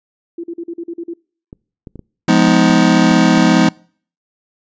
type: tone bursts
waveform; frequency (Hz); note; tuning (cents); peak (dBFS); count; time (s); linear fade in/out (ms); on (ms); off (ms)
sine; 339.1; E4; +49; -22; 8; 0.38-1.137; 5; 57; 43
type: clicks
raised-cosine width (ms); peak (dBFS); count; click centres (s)
3; -20; 8; 1.529 / 1.872 / 1.957 / 1.993 / 2.482 / 2.699 / 3.113 / 3.378
type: chord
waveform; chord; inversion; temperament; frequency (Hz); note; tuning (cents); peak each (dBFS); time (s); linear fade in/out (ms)
square; F half-diminished seventh; none; just; 174.61 / 209.5 / 251.4 / 314.3; F3 / Ab3 / Cb4 / Eb4; 0 / +15 / +31 / +18; -15; 2.28-3.69; 5
effects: noise-tail reverb RT60 0.5 s tail -26 dB re dry + resampled to 16000 Hz